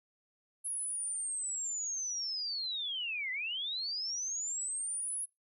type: linear two-way sweep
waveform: sine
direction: down then up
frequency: 10660 to 1975.5 to 10660 Hz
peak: -34 dBFS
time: 0.64-5.26 s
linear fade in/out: 20 ms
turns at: 3.31 s
effects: noise-tail reverb RT60 0.2 s tail -25 dB re dry